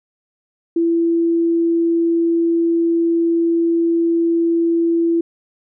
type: tone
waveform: sine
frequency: 335.1 Hz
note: E4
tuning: 29 cents sharp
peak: -13 dBFS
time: 0.76-5.21 s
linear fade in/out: 5 ms
effects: none